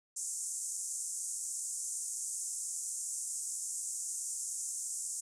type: band-pass noise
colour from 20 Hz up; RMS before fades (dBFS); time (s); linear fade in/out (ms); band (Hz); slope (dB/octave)
pink; -39; 0.16-5.21; 10; 6600 to 9500; 48
effects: none